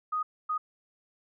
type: tone bursts at uneven times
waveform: sine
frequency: 1244.5 Hz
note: D#6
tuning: in tune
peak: -27 dBFS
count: 2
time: 0.12-0.23 / 0.49-0.58 s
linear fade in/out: 10 ms
effects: none